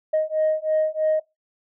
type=beating tone pair; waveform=sine; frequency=622.3 / 625.4 Hz; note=D#5 / D#5; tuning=0 / +9 cents; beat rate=3.1 Hz; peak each=-21 dBFS; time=0.13-1.2 s; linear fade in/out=10 ms; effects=noise-tail reverb RT60 0.2 s tail -22 dB re dry + tanh soft clip ceiling -14 dBFS